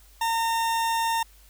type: tone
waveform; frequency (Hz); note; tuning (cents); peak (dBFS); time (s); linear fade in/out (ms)
40% pulse; 913; A#5; -36; -22; 0.21-1.23; 5
effects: added 50 Hz sine -52 dBFS peak until 1.49 s + white hiss -57 dBFS RMS until 1.49 s